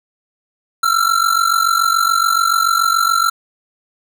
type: ring-modulated tone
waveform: square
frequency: 1352 Hz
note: E6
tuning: 43 cents sharp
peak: -10 dBFS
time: 0.83-3.3 s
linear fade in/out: 2 ms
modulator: 23.5 Hz
effects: none